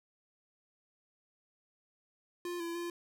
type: tone with pitch steps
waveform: square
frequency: 350.6 / 337.8 / 345 Hz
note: F4 / E4 / F4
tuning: +7 / +42 / -21 cents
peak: -37 dBFS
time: 2.45-2.9 s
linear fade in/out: 2 ms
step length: 150 ms
effects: none